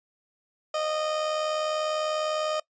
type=tone with amplitude modulation; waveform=30% pulse; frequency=617 Hz; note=D#5; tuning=15 cents flat; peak=-21 dBFS; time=0.74-2.6 s; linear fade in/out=5 ms; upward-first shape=sine; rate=80 Hz; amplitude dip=45%; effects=noise-tail reverb RT60 0.1 s tail -22 dB re dry + resampled to 16000 Hz